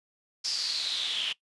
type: noise with band-pass filter sweep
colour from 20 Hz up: pink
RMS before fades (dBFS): -31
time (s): 0.44-1.33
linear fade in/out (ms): 10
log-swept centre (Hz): 5200 to 3000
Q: 7.9
effects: noise-tail reverb RT60 0.1 s tail -20 dB re dry + resampled to 24000 Hz